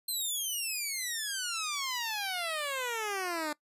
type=exponential sweep; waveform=10% pulse; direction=down; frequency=4186 to 294 Hz; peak=-24 dBFS; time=0.08-3.53 s; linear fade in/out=5 ms; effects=noise-tail reverb RT60 0.1 s tail -22 dB re dry + resampled to 32000 Hz